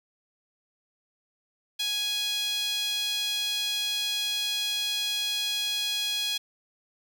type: tone with high-pass filter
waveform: sawtooth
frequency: 830.6 Hz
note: G#5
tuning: in tune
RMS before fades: -29 dBFS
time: 1.79-6.38 s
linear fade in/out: 10 ms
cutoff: 3400 Hz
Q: 4
effects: 10-bit